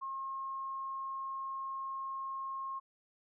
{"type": "tone", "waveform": "sine", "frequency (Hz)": 1075, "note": "C6", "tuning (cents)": 47, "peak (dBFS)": -37, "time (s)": [0.01, 2.8], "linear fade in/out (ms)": 20, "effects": []}